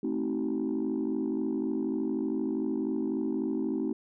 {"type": "chord", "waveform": "sine", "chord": "A diminished seventh", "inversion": "none", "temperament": "just", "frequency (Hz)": [220, 264, 316.8, 380.2], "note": ["A3", "C4", "Eb4", "Gb4"], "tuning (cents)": [0, 16, 31, 47], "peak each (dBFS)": [-33, -31, -31, -34], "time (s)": [0.03, 3.93], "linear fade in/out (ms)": 5, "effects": ["tanh soft clip ceiling -22 dBFS"]}